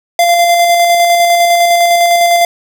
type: tone with tremolo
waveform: square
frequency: 691 Hz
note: F5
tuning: 19 cents flat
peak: -6 dBFS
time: 0.19-2.45 s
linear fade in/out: 2 ms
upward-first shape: square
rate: 9.9 Hz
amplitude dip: 25%
effects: none